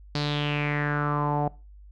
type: tone with low-pass filter sweep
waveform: sawtooth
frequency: 146.83 Hz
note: D3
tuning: in tune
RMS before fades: -26 dBFS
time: 0.15-1.48 s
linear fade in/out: 2 ms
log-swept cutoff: 4600 to 730 Hz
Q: 5.1
effects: noise-tail reverb RT60 0.3 s tail -22 dB re dry + added 50 Hz sine -45 dBFS peak until 1.91 s